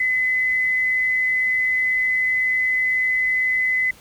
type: tone with amplitude modulation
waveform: sine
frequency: 2023 Hz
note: B6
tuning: 41 cents sharp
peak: -16 dBFS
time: 0-3.91 s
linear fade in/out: 5 ms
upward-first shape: sine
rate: 122 Hz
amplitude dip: 25%
effects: pink hiss -48 dBFS RMS until 4 s